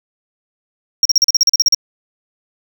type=tone bursts; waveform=triangle; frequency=5588 Hz; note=F8; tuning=in tune; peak=-6 dBFS; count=12; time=1.03-1.747 s; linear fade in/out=2 ms; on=24 ms; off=39 ms; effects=none